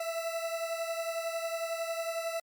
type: beating tone pair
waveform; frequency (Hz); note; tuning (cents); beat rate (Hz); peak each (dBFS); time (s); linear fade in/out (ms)
40% pulse; 660 / 671; E5 / E5; +2 / +31; 11; -33 / -38; 0-2.4; 5
effects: Opus 48 kbps